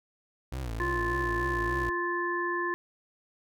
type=tone with vibrato; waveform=30% pulse; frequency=60.4 Hz; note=B1; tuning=38 cents flat; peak=-30 dBFS; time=0.52-1.9 s; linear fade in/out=5 ms; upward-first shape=sine; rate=3.4 Hz; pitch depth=170 cents each way
type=harmonic tone; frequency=349.2 Hz; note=F4; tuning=in tune; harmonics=1 / 3 / 5; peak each=-32 / -32 / -32 dBFS; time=0.8-2.74 s; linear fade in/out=0 ms
effects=none